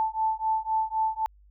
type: beating tone pair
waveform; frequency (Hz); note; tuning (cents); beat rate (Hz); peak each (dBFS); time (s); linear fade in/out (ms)
sine; 878 / 881.9; A5 / A5; -4 / +4; 3.9; -27; 0-1.26; 0
effects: added 50 Hz sine -53 dBFS peak until 1.5 s